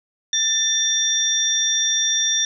sine tone cluster, 1780 / 3563 / 5720 Hz, A6 / A7 / F8, +20 / +21 / +41 cents, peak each -28 / -20 / -20 dBFS, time 0.33-2.45 s, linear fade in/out 2 ms, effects none

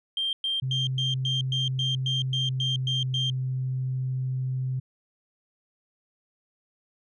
sine tone bursts, 3174 Hz, G7, 21 cents sharp, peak -24 dBFS, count 12, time 0.17-3.3 s, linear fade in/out 2 ms, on 160 ms, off 110 ms
sine tone with pitch glide, 130.81 to 129.53 Hz, C3 to C3, 0 to -17 cents, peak -25 dBFS, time 0.62-4.8 s, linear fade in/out 10 ms, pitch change -17 cents, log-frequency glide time 2.27-2.93 s
effects tanh soft clip ceiling -19 dBFS

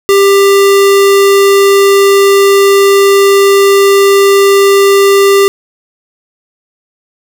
square tone, 396.2 Hz, G4, 18 cents sharp, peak -4 dBFS, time 0.09-5.48 s, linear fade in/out 0 ms, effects none

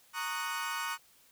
30% pulse chord, D# minor seventh, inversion second, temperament equal with one note detuned, 925.9 / 1108.7 / 1244.5 / 1480 Hz, A#5 / C#6 / D#6 / F#6, -12 / 0 / 0 / 0 cents, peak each -37 / -37 / -37 / -36 dBFS, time 0.13-0.98 s, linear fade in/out 50 ms, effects white hiss -63 dBFS RMS until 1.31 s

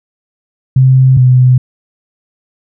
sine tone pair in turn, 130.81 / 127.01 Hz, C3 / B2, 0 / +49 cents, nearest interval minor second, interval 51 cents, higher first, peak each -3 dBFS, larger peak neither, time 0.76-1.17 / 1.17-1.58 s, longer neither, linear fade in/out 5 ms, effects none

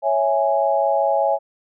sine chord, C# minor, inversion none, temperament equal, 554.4 / 659.3 / 830.6 Hz, C#5 / E5 / G#5, 0 / 0 / 0 cents, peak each -20 dBFS, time 0.02-1.39 s, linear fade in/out 50 ms, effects none

